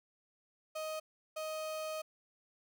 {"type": "tone bursts at uneven times", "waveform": "35% pulse", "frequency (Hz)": 626, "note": "D#5", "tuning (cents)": 10, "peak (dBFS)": -36, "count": 2, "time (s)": [[0.75, 1], [1.36, 2.02]], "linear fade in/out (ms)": 10, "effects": []}